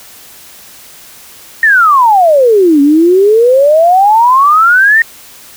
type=exponential two-way sweep; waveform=sine; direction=down then up; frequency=1866 to 277.2 to 1866 Hz; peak=-3 dBFS; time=1.63-5.02 s; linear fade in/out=2 ms; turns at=2.81 s; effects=white hiss -35 dBFS RMS until 5.56 s